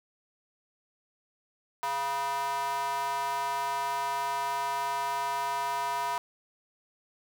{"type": "tone with high-pass filter", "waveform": "square", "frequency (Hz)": 138.59, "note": "C#3", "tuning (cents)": 0, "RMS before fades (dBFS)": -31, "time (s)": [1.83, 6.18], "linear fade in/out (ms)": 0, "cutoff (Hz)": 890, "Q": 6.6, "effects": []}